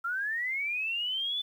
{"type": "linear sweep", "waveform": "sine", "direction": "up", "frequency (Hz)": [1344, 3512], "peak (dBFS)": -29, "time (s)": [0.04, 1.42], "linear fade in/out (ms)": 10, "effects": ["10-bit"]}